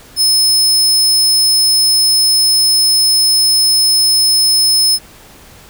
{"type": "tone", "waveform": "sawtooth", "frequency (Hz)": 5200, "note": "E8", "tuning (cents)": -24, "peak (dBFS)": -6, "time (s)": [0.16, 4.99], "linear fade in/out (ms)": 50, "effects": ["pink hiss -40 dBFS RMS until 5.69 s"]}